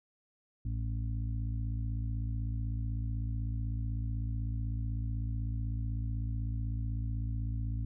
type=harmonic tone; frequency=56 Hz; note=A1; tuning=31 cents sharp; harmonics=1 / 2 / 4 / 5; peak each=-34 / -35 / -47 / -49 dBFS; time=0.65-7.85 s; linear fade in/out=5 ms; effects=none